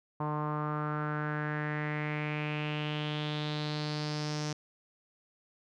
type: tone with low-pass filter sweep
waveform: sawtooth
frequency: 150.6 Hz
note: D3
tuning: 44 cents sharp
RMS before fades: -34 dBFS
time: 0.2-4.53 s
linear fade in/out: 5 ms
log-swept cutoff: 1000 to 5800 Hz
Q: 4.5
effects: none